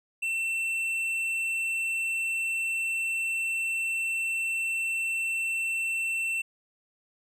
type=tone with tanh clipping; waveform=sine; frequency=2690 Hz; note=E7; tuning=34 cents sharp; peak=-28 dBFS; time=0.22-6.42 s; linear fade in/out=10 ms; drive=8 dB; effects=none